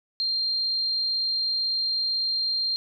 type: tone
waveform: sine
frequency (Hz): 4186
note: C8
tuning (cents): 0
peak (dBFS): -23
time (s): 0.2-2.76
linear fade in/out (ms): 0
effects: none